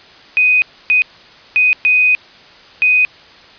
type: tone bursts at uneven times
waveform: sine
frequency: 2498 Hz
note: D#7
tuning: 6 cents sharp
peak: -8 dBFS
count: 5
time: 0.37-0.62 / 0.9-1.02 / 1.56-1.73 / 1.85-2.15 / 2.82-3.05 s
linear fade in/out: 0 ms
effects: white hiss -41 dBFS RMS until 3.58 s + resampled to 11025 Hz